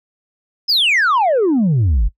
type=exponential sweep; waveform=sine; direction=down; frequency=5274 to 43.25 Hz; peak=-9 dBFS; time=0.68-2.09 s; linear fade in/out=20 ms; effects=noise-tail reverb RT60 0.1 s tail -21 dB re dry + tanh soft clip ceiling -10 dBFS